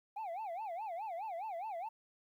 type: tone with vibrato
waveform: sine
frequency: 770 Hz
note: G5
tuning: 31 cents flat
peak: -36 dBFS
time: 0.16-1.89 s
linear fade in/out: 10 ms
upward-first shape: sine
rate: 4.8 Hz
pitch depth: 260 cents each way
effects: tanh soft clip ceiling -38 dBFS + 12-bit